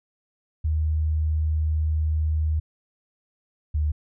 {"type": "tone pair in turn", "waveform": "sine", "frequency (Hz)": [77.78, 75.52], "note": ["D#2", "D2"], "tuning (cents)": [0, 49], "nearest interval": "minor second", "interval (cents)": 51, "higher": "first", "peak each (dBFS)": -20, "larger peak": "neither", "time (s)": [[0.64, 2.6], [3.74, 3.92]], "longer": "first", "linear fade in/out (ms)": 10, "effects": []}